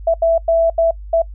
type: tone bursts at uneven times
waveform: sine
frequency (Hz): 662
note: E5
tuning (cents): +7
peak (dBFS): -10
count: 5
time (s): 0.07-0.14 / 0.22-0.38 / 0.48-0.7 / 0.78-0.91 / 1.13-1.22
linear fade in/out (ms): 5
effects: noise-tail reverb RT60 0.1 s tail -25 dB re dry + added 50 Hz sine -29 dBFS peak until 1.34 s